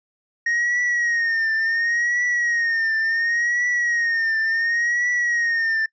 triangle tone with vibrato, 1864.7 Hz, A#6, in tune, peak -17 dBFS, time 0.46-5.86 s, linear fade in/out 5 ms, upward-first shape triangle, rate 0.7 Hz, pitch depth 85 cents each way, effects noise-tail reverb RT60 0.1 s tail -25 dB re dry + resampled to 16000 Hz

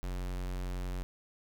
square tone, 45.45 Hz, F#1, 30 cents flat, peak -35 dBFS, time 0.03-1.03 s, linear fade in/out 0 ms, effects none

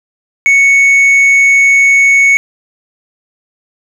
sine tone with tanh clipping, 2217 Hz, C#7, in tune, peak -5 dBFS, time 0.46-2.37 s, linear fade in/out 0 ms, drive 4 dB, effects none

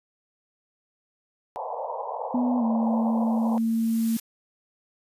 white band-pass noise, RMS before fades -32 dBFS, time 1.56-3.58 s, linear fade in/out 0 ms, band 470 to 1000 Hz, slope 96 dB/octave
sine tone with pitch glide, 247 to 226.5 Hz, B3 to A#3, 0 to -50 cents, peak -21 dBFS, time 2.34-4.17 s, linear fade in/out 5 ms, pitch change -150 cents, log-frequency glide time 2.58-2.64 s
blue noise with exponential growth, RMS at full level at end -34 dBFS, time 2.82-4.2 s, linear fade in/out 5 ms, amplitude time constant 300 ms
effects resampled to 32000 Hz

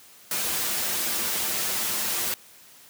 white noise with comb filter, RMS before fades -27 dBFS, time 0.31-2.34 s, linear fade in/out 2 ms, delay 7.2 ms, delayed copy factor -0.6, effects white hiss -51 dBFS RMS until 2.89 s + high-pass 100 Hz 12 dB/octave

